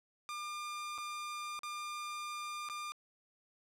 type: tone with dropouts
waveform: sawtooth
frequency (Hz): 1201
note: D6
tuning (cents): +38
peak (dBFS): -36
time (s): 0.29-2.92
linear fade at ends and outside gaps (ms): 0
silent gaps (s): 0.979-0.984 / 1.591-1.633 / 2.688-2.698
effects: low-pass 10000 Hz 12 dB/octave